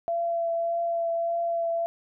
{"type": "tone with vibrato", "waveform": "sine", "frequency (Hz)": 676, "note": "E5", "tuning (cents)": 43, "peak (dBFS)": -24, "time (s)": [0.08, 1.86], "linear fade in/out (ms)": 0, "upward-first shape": "triangle", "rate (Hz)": 1.7, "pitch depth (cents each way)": 16, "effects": []}